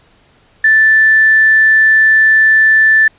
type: tone with quantisation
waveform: sine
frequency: 1760 Hz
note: A6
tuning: in tune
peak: -5 dBFS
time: 0.64-3.08 s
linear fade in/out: 5 ms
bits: 5
effects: pink hiss -50 dBFS RMS until 3.18 s + resampled to 8000 Hz